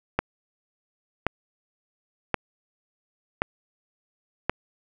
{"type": "click train", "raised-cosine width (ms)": 0.5, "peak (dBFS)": -6, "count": 5, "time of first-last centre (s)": [0.19, 4.496], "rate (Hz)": 0.929, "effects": []}